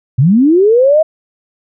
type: linear sweep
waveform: sine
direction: up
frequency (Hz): 114.7 to 646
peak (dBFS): -5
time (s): 0.18-1.03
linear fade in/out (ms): 10
effects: none